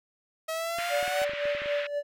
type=linear sweep; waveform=sawtooth; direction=up; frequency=638 to 755 Hz; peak=-26 dBFS; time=0.48-1.25 s; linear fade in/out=10 ms
type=band-pass noise; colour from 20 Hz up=pink; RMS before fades=-37 dBFS; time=0.78-1.87 s; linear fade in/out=5 ms; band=1500 to 2900 Hz; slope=24 dB/octave
type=clicks; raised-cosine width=2 ms; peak=-32 dBFS; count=10; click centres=0.786 / 1.028 / 1.079 / 1.218 / 1.295 / 1.335 / 1.455 / 1.55 / 1.619 / 1.659 s
type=tone with tremolo; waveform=triangle; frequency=580 Hz; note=D5; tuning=22 cents flat; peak=-23 dBFS; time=0.89-2.03 s; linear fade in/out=50 ms; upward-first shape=sine; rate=3.8 Hz; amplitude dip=70%
effects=none